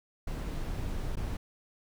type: noise with dropouts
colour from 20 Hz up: brown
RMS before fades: -34 dBFS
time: 0.27-1.37 s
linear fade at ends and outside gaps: 5 ms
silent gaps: 1.156-1.169 s
effects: none